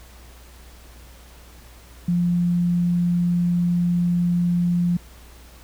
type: tone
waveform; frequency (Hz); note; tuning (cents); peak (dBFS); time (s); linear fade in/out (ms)
sine; 174.61; F3; 0; -17; 2.08-4.97; 5
effects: added 60 Hz sine -44 dBFS peak until 5.63 s + pink hiss -49 dBFS RMS until 5.63 s